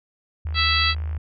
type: tone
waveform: sine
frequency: 77.78 Hz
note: D#2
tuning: in tune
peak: -24 dBFS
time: 0.45-1.18 s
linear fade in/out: 5 ms
type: click train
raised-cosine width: 0.5 ms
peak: -29 dBFS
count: 39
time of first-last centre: 0.47-1.167 s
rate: 54.5 Hz
type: harmonic tone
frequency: 659.3 Hz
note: E5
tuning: in tune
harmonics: 2 / 3 / 4 / 5 / 6 / 7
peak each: -25 / -25 / -25 / -25 / -25 / -25 dBFS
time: 0.54-0.95 s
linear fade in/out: 50 ms
effects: none

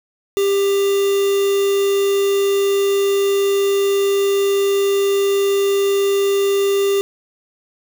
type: tone with quantisation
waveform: triangle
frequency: 396.9 Hz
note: G4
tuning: 22 cents sharp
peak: -12 dBFS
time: 0.37-7.01 s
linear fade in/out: 0 ms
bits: 4
effects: none

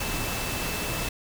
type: tone in noise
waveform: sine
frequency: 2640 Hz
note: E7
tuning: 2 cents sharp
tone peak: -37 dBFS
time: 0-1.09 s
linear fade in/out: 5 ms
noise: pink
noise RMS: -30 dBFS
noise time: 0-1.09 s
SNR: -10 dB
effects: none

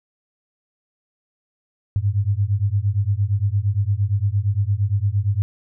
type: beating tone pair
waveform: sine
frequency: 96.9 / 105.6 Hz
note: G2 / G#2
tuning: -20 / +29 cents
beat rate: 8.7 Hz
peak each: -20 dBFS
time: 1.96-5.42 s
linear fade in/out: 0 ms
effects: none

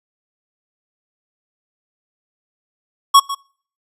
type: tone with echo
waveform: square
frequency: 1108.7 Hz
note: C#6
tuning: in tune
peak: -6 dBFS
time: 3.14-3.2 s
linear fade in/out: 10 ms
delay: 150 ms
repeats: 1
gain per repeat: -15 dB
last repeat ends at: 3.35 s
effects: noise-tail reverb RT60 0.5 s tail -25 dB re dry + resampled to 32000 Hz

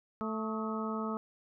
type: harmonic tone with a mistuned harmonic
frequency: 220 Hz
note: A3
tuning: in tune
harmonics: 1 / 2 / 3 / 4 / 5 / 6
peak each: -35 / -40 / -44 / -45 / -43 / -40 dBFS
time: 0.21-1.17 s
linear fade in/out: 0 ms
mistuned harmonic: 6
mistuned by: -56 cents
effects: none

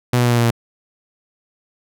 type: tone with pitch steps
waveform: sawtooth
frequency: 123.1 / 121.83 / 120.57 / 119.32 / 118.09 / 116.86 Hz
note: B2 / B2 / B2 / A#2 / A#2 / A#2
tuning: -5 / -23 / -41 / +41 / +23 / +5 cents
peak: -9 dBFS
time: 0.13-0.508 s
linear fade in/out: 5 ms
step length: 63 ms
effects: none

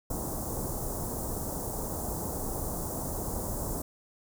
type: band-stop noise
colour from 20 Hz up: pink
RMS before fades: -34 dBFS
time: 0.1-3.82 s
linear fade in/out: 5 ms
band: 970 to 7200 Hz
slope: 24 dB/octave
effects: none

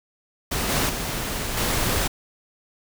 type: noise with level steps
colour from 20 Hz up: pink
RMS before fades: -25 / -22 / -28 / -23 dBFS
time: 0.51-2.08 s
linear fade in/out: 10 ms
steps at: 0.69 / 0.89 / 1.57 s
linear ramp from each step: 5 ms
effects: none

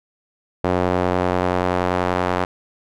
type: tone with band-pass filter sweep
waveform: sawtooth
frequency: 90.4 Hz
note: F#2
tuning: 40 cents flat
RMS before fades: -20 dBFS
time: 0.64-2.45 s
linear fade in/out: 5 ms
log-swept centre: 590 to 910 Hz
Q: 0.91
effects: none

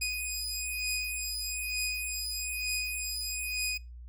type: beating tone pair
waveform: 15% pulse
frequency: 2489 / 2490.1 Hz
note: D#7 / D#7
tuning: 0 / +1 cents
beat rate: 1.1 Hz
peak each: -28 dBFS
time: 0.01-3.78 s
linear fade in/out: 10 ms
effects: noise-tail reverb RT60 0.3 s tail -26 dB re dry + added 60 Hz sine -43 dBFS peak until 4.08 s

